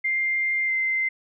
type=tone with pitch glide; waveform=sine; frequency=2102 to 2077 Hz; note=C7 to C7; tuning=+7 to -13 cents; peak=-21 dBFS; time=0.04-1.09 s; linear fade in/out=10 ms; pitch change=-20 cents; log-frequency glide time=0.66-0.71 s; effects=none